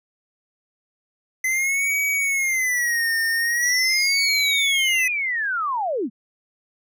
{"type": "tone with vibrato", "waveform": "square", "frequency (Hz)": 2033, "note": "B6", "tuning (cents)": 50, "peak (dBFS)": -20, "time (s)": [1.44, 5.08], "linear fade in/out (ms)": 5, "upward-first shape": "sine", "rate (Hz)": 0.42, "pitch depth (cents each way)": 190}
{"type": "linear sweep", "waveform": "sine", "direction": "down", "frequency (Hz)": [5880, 185], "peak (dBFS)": -21, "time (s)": [3.6, 6.1], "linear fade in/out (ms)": 50}
{"effects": []}